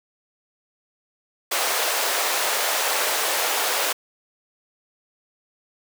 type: high-pass noise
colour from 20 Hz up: pink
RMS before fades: -23 dBFS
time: 1.51-3.93 s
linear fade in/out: 10 ms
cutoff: 500 Hz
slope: 24 dB/octave
effects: none